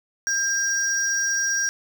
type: tone pair together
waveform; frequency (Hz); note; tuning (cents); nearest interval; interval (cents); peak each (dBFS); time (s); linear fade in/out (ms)
triangle; 1601 / 5705; G6 / F8; +36 / +36; octave + minor seventh; 2200; -22; 0.27-1.69; 0
effects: 8-bit